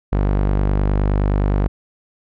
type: tone with low-pass filter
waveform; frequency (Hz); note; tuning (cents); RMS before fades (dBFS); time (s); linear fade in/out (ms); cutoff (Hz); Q
sawtooth; 49.63; G1; +22; -17; 0.12-1.68; 10; 1400; 0.54
effects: none